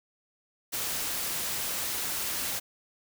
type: noise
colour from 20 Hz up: white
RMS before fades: -32 dBFS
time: 0.72-2.6 s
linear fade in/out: 20 ms
effects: none